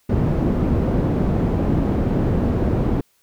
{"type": "low-pass noise", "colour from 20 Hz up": "white", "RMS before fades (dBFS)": -19, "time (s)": [0.09, 3.01], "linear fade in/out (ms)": 5, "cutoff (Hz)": 270, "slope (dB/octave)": 12, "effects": ["white hiss -62 dBFS RMS until 3.22 s"]}